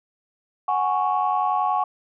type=chord; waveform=sine; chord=F# suspended second; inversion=none; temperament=equal; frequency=740 / 830.6 / 1108.7 Hz; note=F#5 / G#5 / C#6; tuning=0 / 0 / 0 cents; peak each=-23 dBFS; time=0.68-1.84 s; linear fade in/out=5 ms; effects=tanh soft clip ceiling -11 dBFS